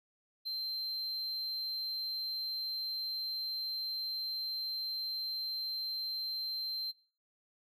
triangle tone, 4127 Hz, C8, 25 cents flat, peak -34 dBFS, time 0.45-6.92 s, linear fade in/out 20 ms, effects noise-tail reverb RT60 0.4 s tail -18 dB re dry

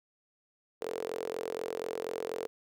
sawtooth tone with high-pass filter, 44.15 Hz, F1, 20 cents sharp, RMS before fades -37 dBFS, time 0.81-2.47 s, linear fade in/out 0 ms, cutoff 450 Hz, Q 7.3, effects none

